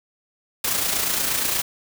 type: noise with amplitude modulation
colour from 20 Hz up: white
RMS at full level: -21 dBFS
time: 0.64-1.62 s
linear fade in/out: 5 ms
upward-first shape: sine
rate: 28.5 Hz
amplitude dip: 45%
effects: none